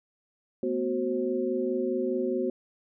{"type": "tone cluster", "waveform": "sine", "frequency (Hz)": [224.1, 248.9, 371.1, 531], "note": ["A3", "B3", "F#4", "C5"], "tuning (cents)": [32, 14, 5, 25], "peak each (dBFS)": [-37, -31, -28, -33], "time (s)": [0.63, 2.5], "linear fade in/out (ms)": 2, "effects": []}